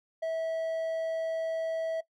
triangle tone, 650 Hz, E5, 24 cents flat, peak -27 dBFS, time 0.22-2.01 s, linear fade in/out 10 ms, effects noise-tail reverb RT60 0.1 s tail -19 dB re dry

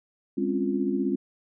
sine chord, Db major seventh, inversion second, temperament equal with one note detuned, 202.8 / 261.6 / 277.2 / 349.2 Hz, Ab3 / C4 / Db4 / F4, -41 / 0 / 0 / 0 cents, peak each -29 dBFS, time 0.37-1.16 s, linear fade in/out 10 ms, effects none

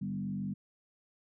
sine tone with frequency modulation, 194.6 Hz, G3, 12 cents flat, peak -33 dBFS, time 0.01-0.54 s, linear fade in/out 10 ms, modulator 46.7 Hz, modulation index 1, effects none

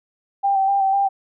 sine tone with vibrato, 784 Hz, G5, in tune, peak -15 dBFS, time 0.43-1.09 s, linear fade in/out 20 ms, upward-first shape square, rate 4 Hz, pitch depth 23 cents each way, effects none

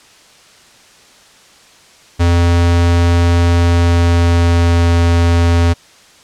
square tone with pitch glide, 86 to 85.31 Hz, F2 to F2, -26 to -40 cents, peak -9 dBFS, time 2.19-5.74 s, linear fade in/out 20 ms, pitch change -14 cents, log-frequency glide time 3.5-4.95 s, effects white hiss -44 dBFS RMS until 6.23 s + low-pass 7000 Hz 12 dB/octave

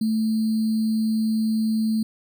sine tone with sample-and-hold, 220 Hz, A3, in tune, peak -19 dBFS, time 0.01-2.03 s, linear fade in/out 5 ms, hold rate 4410 Hz, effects none

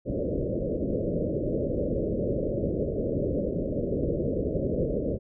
white low-pass noise, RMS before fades -28 dBFS, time 0.05-5.19 s, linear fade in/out 50 ms, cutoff 590 Hz, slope 96 dB/octave, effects none

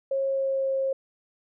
sine tone with pitch glide, 542 to 536.7 Hz, C#5 to C5, -39 to +44 cents, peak -23 dBFS, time 0.11-0.93 s, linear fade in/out 5 ms, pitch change -17 cents, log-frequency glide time 0.27-0.72 s, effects none

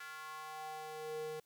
square tone with high-pass filter sweep, 155.3 Hz, D#3, 3 cents flat, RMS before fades -45 dBFS, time 0-1.4 s, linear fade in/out 5 ms, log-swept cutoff 1500 to 370 Hz, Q 3.6, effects white hiss -75 dBFS RMS until 1.45 s

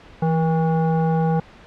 sine tone with frequency modulation, 164.81 Hz, E3, in tune, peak -16 dBFS, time 0.22-1.4 s, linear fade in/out 5 ms, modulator 643 Hz, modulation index 0.79, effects pink hiss -45 dBFS RMS until 1.66 s + low-pass 3000 Hz 12 dB/octave

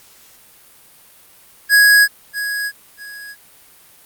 square tone with echo, 1661.2 Hz, G#6, in tune, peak -8 dBFS, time 1.69-2.08 s, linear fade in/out 50 ms, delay 640 ms, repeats 2, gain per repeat -12 dB, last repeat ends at 3.36 s, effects white hiss -47 dBFS RMS until 4.05 s + Opus 48 kbps

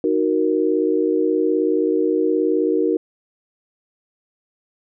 sine chord, D# minor, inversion none, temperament equal, 311.1 / 370 / 466.2 Hz, D#4 / F#4 / A#4, 0 / 0 / 0 cents, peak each -20 dBFS, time 0.04-2.97 s, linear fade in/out 2 ms, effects none

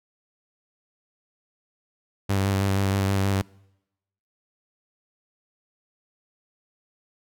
sawtooth tone with vibrato, 97.8 Hz, G2, 4 cents flat, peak -17 dBFS, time 2.29-3.42 s, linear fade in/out 10 ms, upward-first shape square, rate 6.3 Hz, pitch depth 18 cents each way, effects noise-tail reverb RT60 0.9 s tail -25 dB re dry

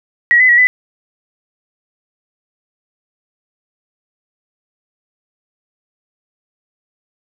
sine tone with pitch steps, 1912 / 2016 / 1918 / 2001 Hz, A#6 / B6 / A#6 / B6, +43 / +35 / +49 / +22 cents, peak -6 dBFS, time 0.31-0.67 s, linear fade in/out 0 ms, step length 90 ms, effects none

